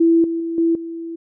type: tone with level steps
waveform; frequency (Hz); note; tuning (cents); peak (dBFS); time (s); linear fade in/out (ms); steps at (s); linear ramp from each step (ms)
sine; 332.1; E4; +13; -10 / -19 / -21 / -13 / -26; 0-1.16; 10; 0.24 / 0.4 / 0.58 / 0.75; 2
effects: none